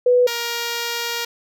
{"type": "tone pair in turn", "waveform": ["sine", "5% pulse"], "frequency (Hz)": [493.9, 470.5], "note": ["B4", "A#4"], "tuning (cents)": [0, 16], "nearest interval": "minor second", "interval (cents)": 84, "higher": "first", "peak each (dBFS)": [-11, -11], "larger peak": "neither", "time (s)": [[0.06, 0.27], [0.27, 1.25]], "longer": "second", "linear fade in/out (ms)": 5, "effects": []}